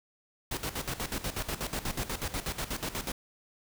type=noise with tremolo; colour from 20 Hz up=pink; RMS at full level=-33 dBFS; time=0.51-3.12 s; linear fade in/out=5 ms; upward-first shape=square; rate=8.2 Hz; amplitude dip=75%; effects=none